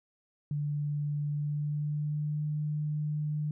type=tone with pitch glide; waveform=sine; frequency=146.83 to 150.44 Hz; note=D3 to D3; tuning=0 to +42 cents; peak=-29 dBFS; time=0.51-3.51 s; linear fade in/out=2 ms; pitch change=+42 cents; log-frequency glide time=1.29-2.44 s; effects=none